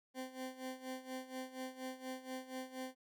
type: tone with tremolo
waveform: 20% pulse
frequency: 258.9 Hz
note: C4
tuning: 18 cents flat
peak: -36 dBFS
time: 0.14-2.95 s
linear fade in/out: 50 ms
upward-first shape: sine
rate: 4.2 Hz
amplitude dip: 80%
effects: none